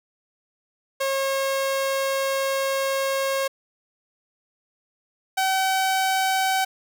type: tone pair in turn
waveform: sawtooth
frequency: 542 / 762.7 Hz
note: C#5 / G5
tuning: -39 / -48 cents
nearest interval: tritone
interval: 591 cents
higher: second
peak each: -18 / -16 dBFS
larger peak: second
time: 1-3.48 / 5.37-6.65 s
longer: first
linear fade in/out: 10 ms
effects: none